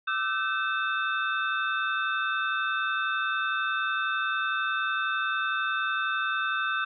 sine tone cluster, 1191 / 1322 / 1535 / 2627 / 3616 Hz, D6 / E6 / G6 / E7 / A7, +24 / +5 / -37 / -7 / +47 cents, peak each -34 / -32 / -28 / -36 / -37 dBFS, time 0.07-6.85 s, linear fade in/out 10 ms, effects none

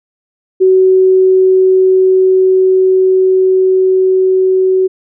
sine tone with level ramp, 375.5 Hz, F#4, 26 cents sharp, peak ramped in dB -4 to -7 dBFS, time 0.6-4.88 s, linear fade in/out 20 ms, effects none

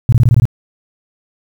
sine tone bursts, 119.2 Hz, A#2, 39 cents sharp, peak -5 dBFS, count 7, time 0.09-0.454 s, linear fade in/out 0 ms, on 34 ms, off 21 ms, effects 7-bit

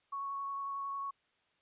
sine tone with vibrato, 1108.7 Hz, C#6, in tune, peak -36 dBFS, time 0.12-1.11 s, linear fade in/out 10 ms, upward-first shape sine, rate 11 Hz, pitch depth 9 cents each way, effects white hiss -74 dBFS RMS until 1.61 s + resampled to 8000 Hz

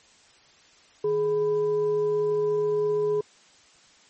sine tone with frequency modulation, 420 Hz, G#4, 19 cents sharp, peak -21 dBFS, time 1.04-3.21 s, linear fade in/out 5 ms, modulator 575 Hz, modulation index 0.28, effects white hiss -56 dBFS RMS until 4.09 s + MP3 32 kbps

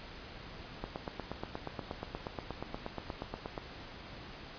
click train, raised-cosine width 1 ms, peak -23 dBFS, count 24, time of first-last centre 0.84-3.578 s, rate 8.4 Hz, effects pink hiss -48 dBFS RMS until 4.58 s + resampled to 11025 Hz

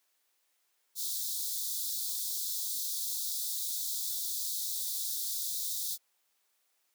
white high-pass noise, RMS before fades -35 dBFS, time 0.95-5.98 s, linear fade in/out 50 ms, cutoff 3500 Hz, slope 96 dB/octave, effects white hiss -75 dBFS RMS until 6.94 s + high-pass 400 Hz 12 dB/octave

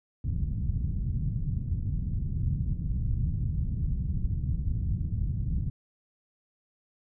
white low-pass noise, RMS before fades -29 dBFS, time 0.24-5.7 s, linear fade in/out 5 ms, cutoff 140 Hz, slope 24 dB/octave, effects none

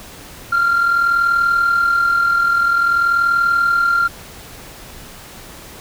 sine tone with amplitude modulation, 1387 Hz, F6, 12 cents flat, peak -8 dBFS, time 0.52-4.08 s, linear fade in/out 10 ms, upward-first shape sine, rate 40.5 Hz, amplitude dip 55%, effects tanh soft clip ceiling -9 dBFS + pink hiss -37 dBFS RMS until 5.8 s

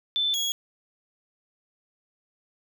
sine / 30% pulse tone pair in turn, 3527 / 3329 Hz, A7 / G#7, +3 / +3 cents, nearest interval minor second, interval 100 cents, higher first, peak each -22 dBFS, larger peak neither, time 0.16-0.34 / 0.34-0.52 s, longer neither, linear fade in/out 0 ms, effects none

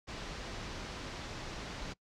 pink low-pass noise, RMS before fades -43 dBFS, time 0.07-1.94 s, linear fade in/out 20 ms, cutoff 6000 Hz, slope 24 dB/octave, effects noise-tail reverb RT60 0.1 s tail -23 dB re dry

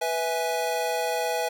square chord, E major, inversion second, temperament equal with one note detuned, 493.9 / 653.9 / 830.6 Hz, B4 / E5 / G#5, 0 / -14 / 0 cents, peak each -30 dBFS, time 0.01-1.49 s, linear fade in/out 10 ms, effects none

